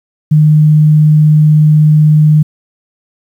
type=tone; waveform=sine; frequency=152.7 Hz; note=D#3; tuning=32 cents flat; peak=-3 dBFS; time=0.31-2.43 s; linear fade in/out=10 ms; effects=7-bit